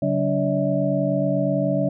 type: tone cluster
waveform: sine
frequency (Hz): 141.4 / 188.8 / 286.9 / 573 / 642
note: C#3 / F#3 / D4 / D5 / E5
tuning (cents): +35 / +35 / -40 / -43 / -46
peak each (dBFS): -25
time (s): 0.02-1.89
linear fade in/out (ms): 5
effects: none